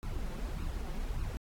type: noise with flanger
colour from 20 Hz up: brown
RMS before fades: -36 dBFS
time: 0.03-1.37 s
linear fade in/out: 0 ms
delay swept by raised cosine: 0.74 to 5.64 ms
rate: 1.7 Hz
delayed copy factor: +0.8
effects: AAC 64 kbps